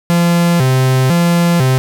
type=tone with vibrato; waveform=45% pulse; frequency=149.6 Hz; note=D3; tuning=32 cents sharp; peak=-9 dBFS; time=0.1-1.78 s; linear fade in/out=0 ms; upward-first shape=square; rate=1 Hz; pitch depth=240 cents each way; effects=none